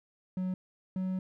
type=tone pair in turn; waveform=triangle; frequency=184.9 / 186.62 Hz; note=F#3 / F#3; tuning=-1 / +15 cents; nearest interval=unison; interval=16 cents; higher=second; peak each=-28 dBFS; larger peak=neither; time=0.37-0.54 / 0.96-1.19 s; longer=second; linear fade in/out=2 ms; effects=none